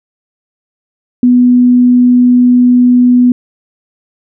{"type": "tone", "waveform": "sine", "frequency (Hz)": 246.9, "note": "B3", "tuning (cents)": 0, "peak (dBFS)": -3, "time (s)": [1.23, 3.32], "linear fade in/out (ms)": 2, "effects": []}